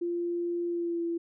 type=tone with pitch glide; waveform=sine; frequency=345.8 to 337.9 Hz; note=F4 to E4; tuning=-17 to +43 cents; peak=-28 dBFS; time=0.01-1.18 s; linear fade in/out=10 ms; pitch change=-40 cents; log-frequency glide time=0.67-1.05 s; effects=none